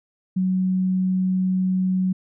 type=tone; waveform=sine; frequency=186 Hz; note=F#3; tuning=9 cents sharp; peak=-18 dBFS; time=0.36-2.13 s; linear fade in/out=10 ms; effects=none